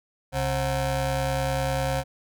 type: ring-modulated tone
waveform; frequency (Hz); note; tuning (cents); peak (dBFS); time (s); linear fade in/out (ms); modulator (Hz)
25% pulse; 200; G3; +35; -17; 0.32-2.04; 50; 335
effects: none